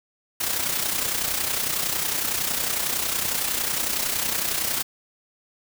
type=noise with amplitude modulation; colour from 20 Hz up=white; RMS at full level=-23 dBFS; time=0.4-4.83 s; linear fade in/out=10 ms; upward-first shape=sine; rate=30.9 Hz; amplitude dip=55%; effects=none

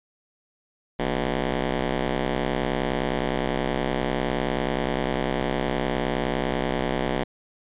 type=ring-modulated tone; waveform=10% pulse; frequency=129.6 Hz; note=C3; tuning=16 cents flat; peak=-12 dBFS; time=0.99-7.24 s; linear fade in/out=10 ms; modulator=99.9 Hz; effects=resampled to 8000 Hz

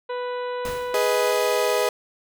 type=harmonic tone; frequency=493.9 Hz; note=B4; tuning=in tune; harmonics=1 / 2 / 3 / 4 / 5 / 6 / 7 / 8; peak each=-27 / -32 / -39 / -44 / -47 / -47 / -52 / -47 dBFS; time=0.09-1.32 s; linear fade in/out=10 ms
type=noise with exponential decay; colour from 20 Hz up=pink; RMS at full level=-32 dBFS; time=0.65-1.21 s; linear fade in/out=1 ms; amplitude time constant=120 ms
type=chord; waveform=35% pulse; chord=G# minor; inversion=none; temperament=equal with one note detuned; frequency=415.3 / 493.9 / 626.9 Hz; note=G#4 / B4 / D#5; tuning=0 / 0 / +13 cents; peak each=-23 / -21 / -23 dBFS; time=0.94-1.89 s; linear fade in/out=2 ms
effects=none

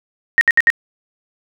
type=tone bursts; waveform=sine; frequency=1864.7 Hz; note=A#6; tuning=in tune; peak=-7 dBFS; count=4; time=0.38-0.702 s; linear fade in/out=0 ms; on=31 ms; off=66 ms; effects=none

